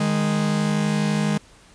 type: tone pair together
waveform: 45% pulse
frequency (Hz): 155.56 / 207.5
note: D#3 / G#3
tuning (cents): 0 / -1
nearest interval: perfect fourth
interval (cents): 499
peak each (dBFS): -23 / -21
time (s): 0-1.38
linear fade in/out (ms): 5
effects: pink hiss -51 dBFS RMS until 1.74 s + resampled to 22050 Hz